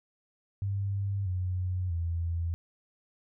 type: tone with pitch steps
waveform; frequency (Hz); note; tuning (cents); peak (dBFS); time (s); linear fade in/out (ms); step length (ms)
sine; 99.1 / 91.4 / 84.3; G2 / F#2 / E2; +19 / -21 / +39; -28; 0.62-2.54; 0; 640
effects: none